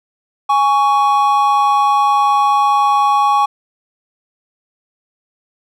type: tone pair together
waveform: triangle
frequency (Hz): 827 / 1117.4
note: G#5 / C#6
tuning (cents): -8 / +13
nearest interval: perfect fourth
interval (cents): 521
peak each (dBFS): -11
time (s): 0.49-3.46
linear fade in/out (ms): 10
effects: none